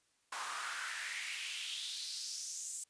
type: noise with high-pass filter sweep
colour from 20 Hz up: pink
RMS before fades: -42 dBFS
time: 0.32-2.84 s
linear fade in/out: 5 ms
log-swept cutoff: 1000 to 8000 Hz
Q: 3.7
effects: white hiss -75 dBFS RMS until 2.89 s + resampled to 22050 Hz